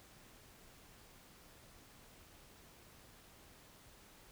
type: silence
effects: pink hiss -61 dBFS RMS until 4.31 s